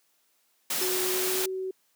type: noise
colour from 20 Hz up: white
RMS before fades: -29 dBFS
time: 0.7-1.46 s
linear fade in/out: 5 ms
type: tone with pitch glide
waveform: sine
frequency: 368.5 to 376.7 Hz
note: F#4 to F#4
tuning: -7 to +31 cents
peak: -29 dBFS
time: 0.81-1.71 s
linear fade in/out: 5 ms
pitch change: +38 cents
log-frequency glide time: 1.1-1.48 s
type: tone with exponential decay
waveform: 30% pulse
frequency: 5280 Hz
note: E8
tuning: 2 cents sharp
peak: -24 dBFS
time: 0.82-0.9 s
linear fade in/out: 5 ms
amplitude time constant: 16 ms
effects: white hiss -69 dBFS RMS until 1.95 s + high-pass 200 Hz 12 dB/octave